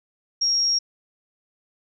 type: tone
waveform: sine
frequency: 5588 Hz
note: F8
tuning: in tune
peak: -18 dBFS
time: 0.41-0.79 s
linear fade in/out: 10 ms
effects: none